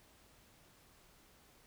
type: silence
effects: pink hiss -65 dBFS RMS until 1.66 s